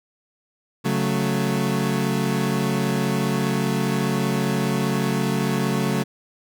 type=chord; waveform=30% pulse; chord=F# minor; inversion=second; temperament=equal; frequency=138.59 / 185 / 220 Hz; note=C#3 / F#3 / A3; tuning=0 / 0 / 0 cents; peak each=-22 dBFS; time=0.84-6.04 s; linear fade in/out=20 ms; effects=none